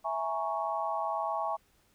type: chord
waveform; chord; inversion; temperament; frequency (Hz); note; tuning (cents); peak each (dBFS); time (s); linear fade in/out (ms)
sine; A# half-diminished seventh; second; equal; 659.3 / 830.6 / 932.3 / 1108.7; E5 / G#5 / A#5 / C#6; 0 / 0 / 0 / 0; -35 / -34 / -38 / -35; 0.04-1.57; 20
effects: pink hiss -68 dBFS RMS until 1.94 s